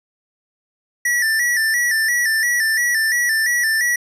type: tone with vibrato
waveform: square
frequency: 1853 Hz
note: A#6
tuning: 11 cents flat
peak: -16 dBFS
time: 1.05-3.96 s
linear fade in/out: 5 ms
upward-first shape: square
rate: 2.9 Hz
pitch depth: 73 cents each way
effects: resampled to 32000 Hz